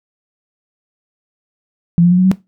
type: tone with pitch steps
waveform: sine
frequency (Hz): 171.3 / 175.41 / 179.61 / 183.91 / 188.32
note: F3 / F3 / F3 / F#3 / F#3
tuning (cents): -33 / +8 / +49 / -10 / +31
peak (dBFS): -6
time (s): 1.98-2.315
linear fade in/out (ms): 0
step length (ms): 67
effects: noise-tail reverb RT60 0.2 s tail -17 dB re dry